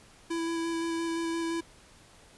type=tone with vibrato; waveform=square; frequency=332.1 Hz; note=E4; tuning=13 cents sharp; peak=-30 dBFS; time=0.3-1.61 s; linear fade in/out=10 ms; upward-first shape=square; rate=5.8 Hz; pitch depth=9 cents each way; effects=pink hiss -56 dBFS RMS until 2.37 s + resampled to 24000 Hz